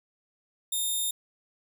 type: tone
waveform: 5% pulse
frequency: 3650 Hz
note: A#7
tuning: 37 cents flat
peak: -19 dBFS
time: 0.72-1.11 s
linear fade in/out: 5 ms
effects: none